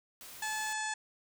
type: noise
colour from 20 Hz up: white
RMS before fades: -49 dBFS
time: 0.21-0.73 s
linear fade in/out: 0 ms
type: harmonic tone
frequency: 864 Hz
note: A5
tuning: 32 cents flat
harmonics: 1 / 2 / 3 / 4 / 5 / 6 / 7 / 8 / 9 / 10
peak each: -38 / -37 / -46 / -47 / -48 / -51 / -50 / -44 / -46 / -47 dBFS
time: 0.42-0.94 s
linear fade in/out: 5 ms
effects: none